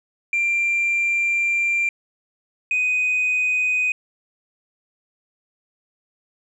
sine tone pair in turn, 2372 / 2498 Hz, D7 / D#7, +17 / +6 cents, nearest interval minor second, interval 89 cents, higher second, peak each -16 dBFS, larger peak neither, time 0.33-1.89 / 2.71-3.92 s, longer first, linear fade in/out 2 ms, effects tanh soft clip ceiling -15 dBFS

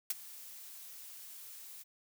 blue noise with ADSR envelope, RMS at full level -31 dBFS, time 0.1-1.84 s, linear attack 4 ms, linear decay 26 ms, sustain -19 dB, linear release 25 ms, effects none

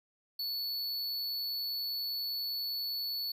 square tone, 4435 Hz, C#8, in tune, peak -34 dBFS, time 0.39-3.32 s, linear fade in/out 5 ms, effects none

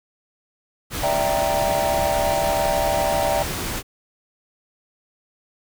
pink noise, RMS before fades -27 dBFS, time 0.9-3.83 s, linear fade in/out 50 ms
triangle chord, E half-diminished seventh, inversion third, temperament equal, 587.3 / 659.3 / 784 / 932.3 Hz, D5 / E5 / G5 / Bb5, 0 / 0 / 0 / 0 cents, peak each -22 / -22 / -22 / -26 dBFS, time 1.03-3.43 s, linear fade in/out 5 ms
effects none

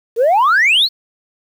sine exponential sweep, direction up, 433.5 to 4500 Hz, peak -7 dBFS, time 0.16-0.89 s, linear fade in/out 50 ms, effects tanh soft clip ceiling -7 dBFS + 7-bit

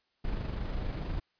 brown noise with amplitude modulation, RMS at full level -32 dBFS, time 0.24-1.2 s, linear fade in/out 10 ms, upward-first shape sine, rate 24.6 Hz, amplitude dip 40%, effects white hiss -75 dBFS RMS until 1.39 s + resampled to 11025 Hz

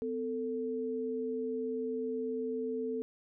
sine tone pair together, 253.5 / 445.4 Hz, B3 / A4, +45 / +21 cents, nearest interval minor seventh, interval 976 cents, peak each -37 / -34 dBFS, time 0.02-3.02 s, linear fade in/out 0 ms, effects none

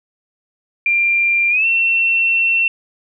sine tone with pitch glide, 2382 to 2705 Hz, D7 to E7, +24 to +44 cents, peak -12 dBFS, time 0.86-2.68 s, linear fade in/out 2 ms, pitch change +220 cents, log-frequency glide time 1.5-1.66 s, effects none

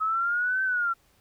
sine linear two-way sweep, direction up then down, 1274 to 1550 to 1346 Hz, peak -23 dBFS, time 0-0.94 s, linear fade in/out 20 ms, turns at 0.63 s, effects pink hiss -64 dBFS RMS until 1.2 s

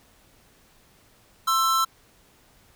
square tone pair together, 1055 / 1329.2 Hz, C6 / E6, +14 / +14 cents, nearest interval major third, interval 400 cents, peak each -27 / -21 dBFS, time 1.47-1.85 s, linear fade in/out 10 ms, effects pink hiss -58 dBFS RMS until 2.75 s

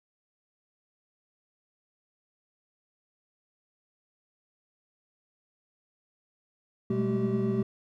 triangle tone cluster, 122.9 / 197.9 / 209.3 / 218 / 385.3 Hz, B2 / G3 / G#3 / A3 / G4, -8 / +17 / +14 / -16 / -30 cents, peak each -30 / -30 / -33 / -29 / -28 dBFS, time 6.9-7.63 s, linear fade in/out 5 ms, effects none

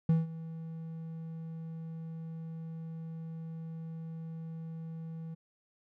triangle tone with ADSR envelope, 162.7 Hz, E3, 22 cents flat, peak -19 dBFS, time 0.09-5.35 s, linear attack 4 ms, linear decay 170 ms, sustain -18 dB, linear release 14 ms, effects none

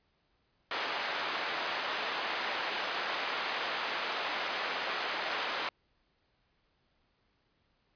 pink band-pass noise, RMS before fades -35 dBFS, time 0.71-5.69 s, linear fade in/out 2 ms, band 700 to 3700 Hz, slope 12 dB/octave, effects pink hiss -74 dBFS RMS until 7.95 s + resampled to 11025 Hz

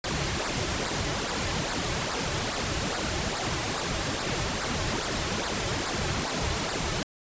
pink noise with flanger, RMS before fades -29 dBFS, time 0.04-7.03 s, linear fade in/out 2 ms, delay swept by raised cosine 0.32 to 4.32 ms, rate 2.4 Hz, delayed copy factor -0.65, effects resampled to 16000 Hz

